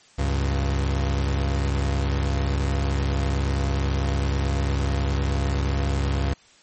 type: tone pair together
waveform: 35% pulse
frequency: 68.83 / 98 Hz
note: C#2 / G2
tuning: -12 / 0 cents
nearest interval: tritone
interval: 612 cents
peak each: -20 / -26 dBFS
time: 0.18-6.34 s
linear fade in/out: 10 ms
effects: white hiss -54 dBFS RMS until 6.62 s + MP3 32 kbps